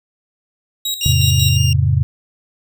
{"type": "tone with tremolo", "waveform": "sawtooth", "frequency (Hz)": 3824, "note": "A#7", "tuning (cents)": 43, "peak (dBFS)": -15, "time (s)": [0.85, 1.57], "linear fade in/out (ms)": 5, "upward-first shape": "square", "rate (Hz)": 5.5, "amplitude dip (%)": 65}
{"type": "tone with vibrato", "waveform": "25% pulse", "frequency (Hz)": 2800, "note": "F7", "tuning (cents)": 4, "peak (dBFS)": -16, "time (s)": [1.01, 1.73], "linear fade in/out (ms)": 2, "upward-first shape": "triangle", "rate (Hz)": 3.7, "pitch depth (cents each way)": 11}
{"type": "chord", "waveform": "sine", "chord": "F augmented", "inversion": "none", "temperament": "just", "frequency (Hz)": [87.31, 109.13, 136.42], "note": ["F2", "A2", "C#3"], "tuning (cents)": [0, -14, -27], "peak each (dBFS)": [-16, -17, -15], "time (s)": [1.06, 2.03], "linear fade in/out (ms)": 0}
{"effects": []}